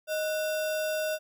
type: tone with sample-and-hold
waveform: sine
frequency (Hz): 622.3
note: D#5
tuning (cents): 0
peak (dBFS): -27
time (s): 0.07-1.19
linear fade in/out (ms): 50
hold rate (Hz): 2100
effects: none